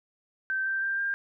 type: tone with pitch steps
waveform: sine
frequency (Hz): 1552 / 1567.3 / 1582.8 / 1598.4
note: G6 / G6 / G6 / G6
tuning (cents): -18 / -1 / +16 / +33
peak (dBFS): -26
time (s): 0.5-1.14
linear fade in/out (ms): 0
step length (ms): 160
effects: none